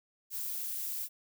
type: noise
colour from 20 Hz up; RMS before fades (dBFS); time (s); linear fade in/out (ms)
violet; -37; 0.3-1.09; 50
effects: none